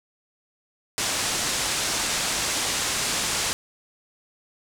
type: low-pass noise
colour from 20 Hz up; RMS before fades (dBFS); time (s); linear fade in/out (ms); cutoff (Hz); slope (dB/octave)
white; -26; 0.98-3.53; 0; 8700; 24
effects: none